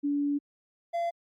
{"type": "tone pair in turn", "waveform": ["sine", "triangle"], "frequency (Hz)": [287.2, 683.1], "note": ["D4", "F5"], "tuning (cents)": [-39, -38], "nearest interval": "octave + minor third", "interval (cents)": 1501, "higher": "second", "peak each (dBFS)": -25, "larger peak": "neither", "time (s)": [[0.03, 0.39], [0.93, 1.11]], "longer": "first", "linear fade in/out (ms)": 20, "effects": ["Opus 48 kbps"]}